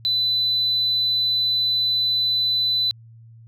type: tone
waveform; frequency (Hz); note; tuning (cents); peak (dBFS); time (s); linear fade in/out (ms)
sine; 4000; B7; +21; -17; 0.05-2.91; 0
effects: tanh soft clip ceiling -13 dBFS + added 114 Hz sine -43 dBFS peak until 3.47 s